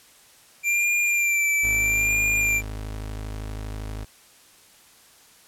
square tone with vibrato, 2364 Hz, D7, 11 cents sharp, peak -20 dBFS, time 0.63-2.62 s, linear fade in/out 50 ms, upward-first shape sine, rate 0.77 Hz, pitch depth 33 cents each way
30% pulse tone, 52.6 Hz, G#1, 23 cents sharp, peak -28 dBFS, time 1.63-4.05 s, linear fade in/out 10 ms
effects white hiss -53 dBFS RMS until 5.47 s + low-pass 12000 Hz 12 dB/octave

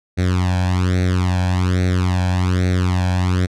sawtooth tone with flanger, 91.1 Hz, F#2, 26 cents flat, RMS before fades -17 dBFS, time 0.17-3.47 s, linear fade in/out 20 ms, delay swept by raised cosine 0.49 to 1.24 ms, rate 1.2 Hz, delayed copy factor +0.85, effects low-pass 7000 Hz 12 dB/octave

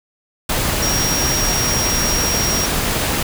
sine tone in noise, 5620 Hz, F8, 10 cents sharp, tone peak -19 dBFS, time 0.82-2.66 s, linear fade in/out 5 ms, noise pink, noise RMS -19 dBFS, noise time 0.49-3.23 s, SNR -3 dB, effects none

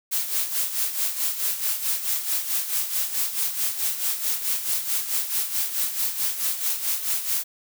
blue noise with tremolo, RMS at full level -23 dBFS, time 0.11-7.44 s, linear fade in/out 20 ms, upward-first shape sine, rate 4.6 Hz, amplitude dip 65%, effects none

